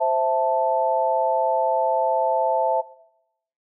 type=chord; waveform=sine; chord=A minor; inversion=first; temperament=equal; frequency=523.3 / 659.3 / 880 Hz; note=C5 / E5 / A5; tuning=0 / 0 / 0 cents; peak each=-24 / -21 / -21 dBFS; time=0-2.82 s; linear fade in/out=20 ms; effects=noise-tail reverb RT60 0.8 s tail -20 dB re dry